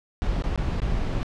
brown noise with dropouts, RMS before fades -25 dBFS, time 0.22-1.23 s, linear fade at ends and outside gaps 0 ms, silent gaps 0.422-0.439 / 0.559-0.576 / 0.802-0.819 s, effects low-pass 5000 Hz 12 dB/octave

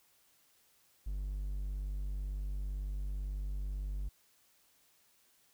triangle tone, 49 Hz, G1, in tune, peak -33 dBFS, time 1.06-4.09 s, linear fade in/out 10 ms, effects white hiss -69 dBFS RMS until 5.53 s

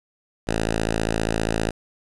5% pulse tone, 55 Hz, A1, in tune, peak -10 dBFS, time 0.47-1.71 s, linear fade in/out 10 ms, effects resampled to 24000 Hz + 8-bit

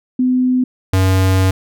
sine / square tone pair in turn, 253.4 / 94.4 Hz, B3 / F#2, +45 / +35 cents, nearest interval octave + perfect fourth, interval 1710 cents, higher first, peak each -11 dBFS, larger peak neither, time 0.19-0.64 / 0.93-1.51 s, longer second, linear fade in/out 5 ms, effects none

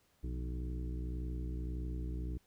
harmonic tone with a mistuned harmonic, 61.74 Hz, B1, in tune, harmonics 1 / 2 / 3 / 4 / 5 / 6 / 7, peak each -37 / -46 / -48 / -54 / -48 / -55 / -57 dBFS, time 0.23-2.38 s, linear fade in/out 10 ms, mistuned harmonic 3, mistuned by -100 cents, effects pink hiss -72 dBFS RMS until 2.46 s

